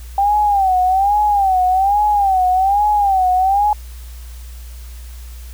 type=tone with vibrato; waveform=sine; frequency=784 Hz; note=G5; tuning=in tune; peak=-11 dBFS; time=0.18-3.73 s; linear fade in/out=2 ms; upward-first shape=sine; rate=1.2 Hz; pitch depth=120 cents each way; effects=added 60 Hz sine -30 dBFS peak until 5.53 s + white hiss -44 dBFS RMS until 5.53 s